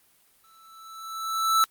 square tone with exponential growth, 1318.5 Hz, E6, in tune, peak -17 dBFS, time 0.44-1.64 s, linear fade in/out 0 ms, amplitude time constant 260 ms, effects white hiss -62 dBFS RMS until 1.7 s + Opus 32 kbps

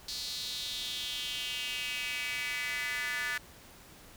square tone with high-pass filter sweep, 134.1 Hz, C3, 43 cents sharp, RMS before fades -36 dBFS, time 0.08-3.38 s, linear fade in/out 5 ms, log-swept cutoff 4400 to 1700 Hz, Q 4.4, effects pink hiss -54 dBFS RMS until 4.16 s

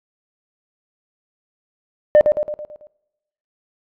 sine tone with echo, 600 Hz, D5, 37 cents sharp, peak -4 dBFS, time 2.15-2.21 s, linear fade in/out 0 ms, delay 110 ms, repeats 6, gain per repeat -6 dB, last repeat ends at 2.87 s, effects noise-tail reverb RT60 1.0 s tail -25 dB re dry + tanh soft clip ceiling -5 dBFS

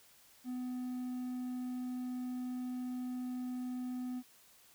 triangle tone, 250.8 Hz, B3, 27 cents sharp, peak -35 dBFS, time 0.44-4.23 s, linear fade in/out 50 ms, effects white hiss -63 dBFS RMS until 4.74 s

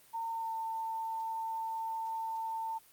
sine tone with pitch glide, 911 to 897.4 Hz, A#5 to A5, -40 to +34 cents, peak -34 dBFS, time 0.13-2.79 s, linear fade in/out 20 ms, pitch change -26 cents, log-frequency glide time 0.31-0.54 s, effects white hiss -61 dBFS RMS until 2.92 s + Opus 24 kbps

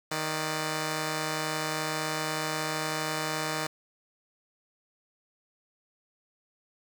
5% pulse tone pair together, 156.2 / 593.8 Hz, D#3 / D5, +7 / +19 cents, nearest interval octave + major seventh, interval 2312 cents, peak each -19 / -24 dBFS, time 0.11-3.67 s, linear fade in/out 5 ms, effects none

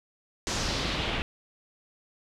pink noise with low-pass filter sweep, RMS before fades -30 dBFS, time 0.47-1.22 s, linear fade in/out 0 ms, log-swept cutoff 6600 to 2700 Hz, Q 2, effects none

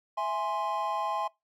triangle chord, E augmented, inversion none, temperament equal, 659.3 / 830.6 / 1046.5 Hz, E5 / G#5 / B#5, 0 / 0 / 0 cents, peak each -33 / -30 / -30 dBFS, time 0.17-1.28 s, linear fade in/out 10 ms, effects noise-tail reverb RT60 0.2 s tail -22 dB re dry

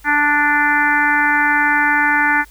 harmonic tone, 293.7 Hz, D4, in tune, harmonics 1 / 3 / 4 / 5 / 6 / 7 / 8, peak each -24 / -18 / -26 / -17 / -17 / -21 / -28 dBFS, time 0.04-2.45 s, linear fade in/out 50 ms, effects added 50 Hz sine -43 dBFS peak until 2.5 s + white hiss -49 dBFS RMS until 2.5 s

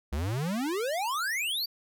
square exponential sweep, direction up, 65.41 to 4767 Hz, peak -29 dBFS, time 0.12-1.66 s, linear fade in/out 10 ms, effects none

